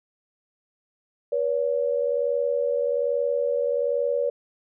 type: tone pair together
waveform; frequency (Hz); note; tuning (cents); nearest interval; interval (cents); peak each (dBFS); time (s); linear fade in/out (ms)
sine; 484.8 / 566; B4 / C#5; -32 / +36; minor third; 268; -24; 1.32-4.3; 5
effects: none